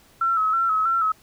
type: tone with vibrato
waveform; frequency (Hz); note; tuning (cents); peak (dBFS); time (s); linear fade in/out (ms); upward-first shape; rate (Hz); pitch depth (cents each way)
sine; 1317; E6; -2; -18; 0.21-1.12; 5; square; 3.1; 45
effects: pink hiss -55 dBFS RMS until 1.22 s